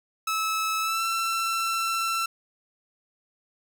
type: tone with pitch glide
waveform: sawtooth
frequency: 1300 to 1342.7 Hz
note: E6 to E6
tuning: -24 to +31 cents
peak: -21 dBFS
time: 0.27-2.26 s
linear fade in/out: 5 ms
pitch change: +55 cents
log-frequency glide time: 0.8-1.04 s
effects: none